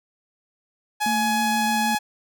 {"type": "tone", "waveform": "sawtooth", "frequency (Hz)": 841, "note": "G#5", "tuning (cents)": 22, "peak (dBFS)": -17, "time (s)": [1, 1.99], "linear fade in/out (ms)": 20}
{"type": "tone with vibrato", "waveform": "triangle", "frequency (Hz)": 224.4, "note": "A3", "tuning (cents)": 34, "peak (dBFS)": -23, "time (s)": [1.06, 1.95], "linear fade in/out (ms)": 2, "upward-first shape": "sine", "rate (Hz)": 6.4, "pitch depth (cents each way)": 18}
{"effects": []}